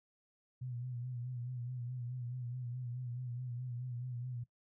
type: tone with vibrato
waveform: sine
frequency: 123.47 Hz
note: B2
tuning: in tune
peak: -39 dBFS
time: 0.61-4.44 s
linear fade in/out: 10 ms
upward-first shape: sine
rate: 4.7 Hz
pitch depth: 59 cents each way
effects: noise-tail reverb RT60 0.1 s tail -17 dB re dry